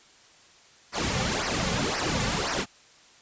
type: noise with flanger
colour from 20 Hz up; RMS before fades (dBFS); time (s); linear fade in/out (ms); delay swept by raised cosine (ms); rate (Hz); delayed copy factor
pink; -27; 0.92-2.66; 50; 0.27 to 3.17; 1.9; -0.75
effects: white hiss -55 dBFS RMS until 3.21 s + resampled to 16000 Hz